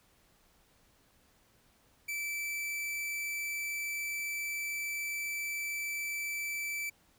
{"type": "tone", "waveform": "45% pulse", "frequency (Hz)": 2321, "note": "D7", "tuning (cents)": -21, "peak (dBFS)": -34, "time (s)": [2.08, 6.9], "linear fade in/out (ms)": 10, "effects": ["pink hiss -67 dBFS RMS until 7.18 s"]}